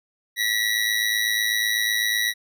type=tone with amplitude modulation; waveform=25% pulse; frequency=1933 Hz; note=B6; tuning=38 cents flat; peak=-14 dBFS; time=0.36-2.34 s; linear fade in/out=50 ms; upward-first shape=sine; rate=108 Hz; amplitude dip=65%; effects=none